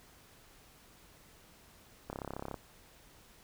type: click train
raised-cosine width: 1 ms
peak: -25 dBFS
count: 16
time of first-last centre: 2.1-2.542 s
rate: 33.9 Hz
effects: pink hiss -60 dBFS RMS until 3.43 s